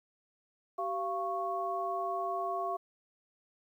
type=tone cluster; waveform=sine; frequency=384.8 / 690 / 1105 Hz; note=G4 / F5 / C#6; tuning=-32 / -21 / -6 cents; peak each=-39 / -34 / -36 dBFS; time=0.78-2.77 s; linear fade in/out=10 ms; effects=11-bit